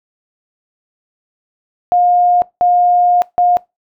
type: tone bursts at uneven times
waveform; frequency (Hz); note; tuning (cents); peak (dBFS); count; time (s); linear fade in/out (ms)
sine; 711; F5; +31; -8; 3; 1.92-2.42 / 2.61-3.22 / 3.38-3.57; 0
effects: noise-tail reverb RT60 0.2 s tail -22 dB re dry